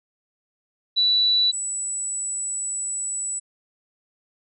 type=tone pair in turn; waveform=sine; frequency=3951 / 7902 Hz; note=B7 / B8; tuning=0 / 0 cents; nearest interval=octave; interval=1200 cents; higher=second; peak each=-16 / -25 dBFS; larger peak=first; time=0.96-1.52 / 1.52-3.4 s; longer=second; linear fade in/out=20 ms; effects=none